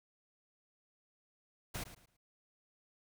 pink noise with echo, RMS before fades -41 dBFS, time 1.74-1.84 s, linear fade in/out 10 ms, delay 110 ms, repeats 3, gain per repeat -12 dB, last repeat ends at 2.17 s, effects none

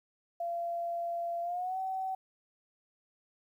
sine tone with pitch glide, 685 to 760.1 Hz, F5 to F#5, -34 to +46 cents, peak -32 dBFS, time 0.4-2.15 s, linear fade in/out 5 ms, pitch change +180 cents, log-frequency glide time 1.42-1.78 s, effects 11-bit

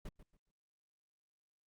brown noise with echo, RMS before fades -43 dBFS, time 0.05-0.09 s, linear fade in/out 5 ms, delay 140 ms, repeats 3, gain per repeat -12 dB, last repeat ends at 0.51 s, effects Opus 48 kbps

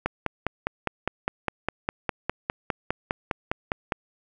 click train, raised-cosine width 0.5 ms, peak -9 dBFS, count 20, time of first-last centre 0.06-3.922 s, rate 4.92 Hz, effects none

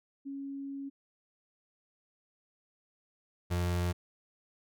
sine / 35% pulse tone pair in turn, 276.4 / 88.07 Hz, C#4 / F2, -5 / +15 cents, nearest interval octave + minor sixth, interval 1980 cents, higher first, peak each -37 / -27 dBFS, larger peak second, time 0.25-0.9 / 3.5-3.93 s, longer first, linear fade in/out 20 ms, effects none

